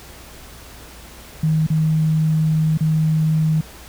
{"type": "tone with dropouts", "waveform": "sine", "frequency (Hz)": 157.1, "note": "D#3", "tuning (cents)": 17, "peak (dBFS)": -14, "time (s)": [1.43, 3.61], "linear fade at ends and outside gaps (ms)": 5, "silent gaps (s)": [[1.667, 1.701], [2.775, 2.807]], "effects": ["added 60 Hz sine -43 dBFS peak until 3.88 s", "pink hiss -41 dBFS RMS until 3.88 s"]}